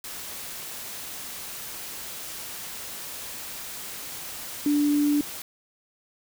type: tone in noise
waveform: sine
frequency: 292.2 Hz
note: D4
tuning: 9 cents flat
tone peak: -19 dBFS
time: 4.66-5.21 s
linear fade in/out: 2 ms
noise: white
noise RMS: -37 dBFS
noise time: 0.04-5.42 s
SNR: +15 dB
effects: none